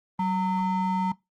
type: ring-modulated tone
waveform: triangle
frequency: 553 Hz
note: C#5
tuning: 4 cents flat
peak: -18 dBFS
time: 0.19-1.12 s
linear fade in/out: 5 ms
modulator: 364 Hz
effects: noise-tail reverb RT60 0.2 s tail -21 dB re dry + Opus 24 kbps